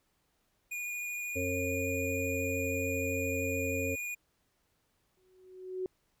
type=tone with vibrato; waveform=square; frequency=2442 Hz; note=D#7; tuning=33 cents flat; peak=-36 dBFS; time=0.71-4.15 s; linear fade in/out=10 ms; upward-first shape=sine; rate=13 Hz; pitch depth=11 cents each way
type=harmonic tone; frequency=90.3 Hz; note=F#2; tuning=42 cents flat; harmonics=1 / 3 / 5 / 6; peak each=-37 / -37 / -37 / -37 dBFS; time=1.35-3.96 s; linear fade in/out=20 ms
type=tone with exponential growth; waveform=sine; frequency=371.3 Hz; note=F#4; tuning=6 cents sharp; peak=-30 dBFS; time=5.17-5.86 s; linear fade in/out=1 ms; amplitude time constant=150 ms
effects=pink hiss -75 dBFS RMS until 6.2 s